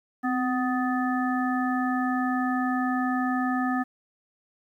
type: harmonic tone with a mistuned harmonic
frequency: 250 Hz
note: B3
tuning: 21 cents sharp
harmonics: 1 / 3 / 5 / 7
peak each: -25 / -30 / -32 / -33 dBFS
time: 0.23-3.84 s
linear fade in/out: 20 ms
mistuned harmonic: 1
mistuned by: +43 cents
effects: 10-bit